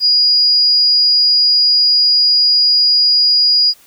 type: tone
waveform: sine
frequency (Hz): 4884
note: D#8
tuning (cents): -33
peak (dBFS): -8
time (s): 0-3.74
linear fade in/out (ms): 50
effects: white hiss -47 dBFS RMS until 3.86 s